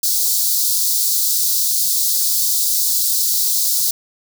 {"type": "high-pass noise", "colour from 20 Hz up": "white", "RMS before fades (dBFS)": -17, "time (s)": [0.03, 3.91], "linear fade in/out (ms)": 5, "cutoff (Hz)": 4000, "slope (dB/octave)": 48, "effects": []}